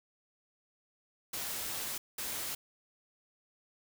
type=noise bursts at uneven times; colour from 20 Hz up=white; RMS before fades=-38 dBFS; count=2; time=1.33-1.98 / 2.18-2.55 s; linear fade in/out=5 ms; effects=none